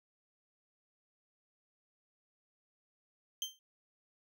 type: tone with exponential decay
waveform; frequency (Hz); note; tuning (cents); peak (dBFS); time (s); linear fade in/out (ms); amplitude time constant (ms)
30% pulse; 3136; G7; 0; -29; 3.42-3.59; 1; 35
effects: none